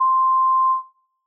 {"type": "tone with ADSR envelope", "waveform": "sine", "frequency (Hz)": 1046.5, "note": "C6", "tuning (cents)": 0, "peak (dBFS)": -12, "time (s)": [0, 0.83], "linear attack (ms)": 17, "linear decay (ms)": 5, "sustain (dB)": -2, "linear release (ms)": 120, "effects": ["noise-tail reverb RT60 0.7 s tail -19 dB re dry"]}